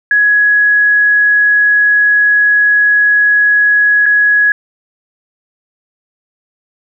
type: tone with dropouts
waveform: sine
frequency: 1675 Hz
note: G#6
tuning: 14 cents sharp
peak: -6 dBFS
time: 0.11-4.52 s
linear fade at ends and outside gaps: 2 ms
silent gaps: 4.058-4.062 s
effects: none